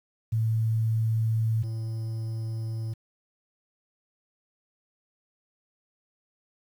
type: tone pair in turn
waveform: sine / triangle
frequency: 111.9 / 111.9 Hz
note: A2 / A2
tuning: +30 / +30 cents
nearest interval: unison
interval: 0 cents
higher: neither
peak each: -22 / -27 dBFS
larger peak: first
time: 0.32-1.63 / 1.63-2.94 s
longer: neither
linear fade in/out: 10 ms
effects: 9-bit